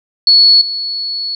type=tone with level steps; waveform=sine; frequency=4396 Hz; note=C#8; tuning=15 cents flat; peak=-4 / -17 dBFS; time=0.27-1.35 s; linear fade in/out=2 ms; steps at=0.61 s; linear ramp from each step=5 ms; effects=none